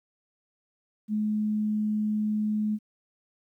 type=tone; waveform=sine; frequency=212.7 Hz; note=G#3; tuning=42 cents sharp; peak=-24 dBFS; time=1.08-2.79 s; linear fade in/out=50 ms; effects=11-bit